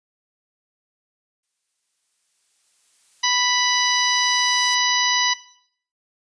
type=noise with exponential growth; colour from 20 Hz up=blue; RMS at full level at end=-34 dBFS; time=1.43-4.75 s; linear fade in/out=5 ms; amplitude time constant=720 ms
type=harmonic tone; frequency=987.8 Hz; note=B5; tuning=in tune; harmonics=1 / 2 / 3 / 4 / 5 / 6; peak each=-24 / -24 / -24 / -24 / -24 / -24 dBFS; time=3.23-5.34 s; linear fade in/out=10 ms
effects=noise-tail reverb RT60 0.6 s tail -17 dB re dry + resampled to 22050 Hz